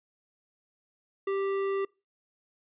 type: tone with hard clipping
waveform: sine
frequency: 392 Hz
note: G4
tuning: in tune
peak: -29 dBFS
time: 1.27-1.85 s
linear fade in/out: 5 ms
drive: 12 dB
effects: noise-tail reverb RT60 0.3 s tail -26 dB re dry + resampled to 8000 Hz